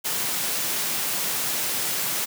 white high-pass noise, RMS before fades -26 dBFS, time 0.04-2.26 s, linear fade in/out 20 ms, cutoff 110 Hz, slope 48 dB/octave, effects none

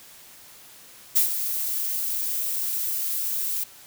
violet noise with ADSR envelope, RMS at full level -17 dBFS, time 1.15-3.64 s, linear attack 19 ms, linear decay 110 ms, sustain -10 dB, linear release 9 ms, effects white hiss -48 dBFS RMS until 3.86 s

